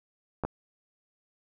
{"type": "clicks", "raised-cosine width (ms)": 1, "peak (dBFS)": -16, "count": 2, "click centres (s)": [0.437, 0.45], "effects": []}